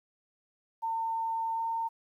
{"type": "tone with pitch glide", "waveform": "sine", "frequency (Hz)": [905, 910.8], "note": ["A5", "A#5"], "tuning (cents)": [48, -40], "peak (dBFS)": -29, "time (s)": [0.82, 1.89], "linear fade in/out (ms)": 20, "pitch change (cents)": 12, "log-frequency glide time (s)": [1.55, 1.62], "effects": ["11-bit"]}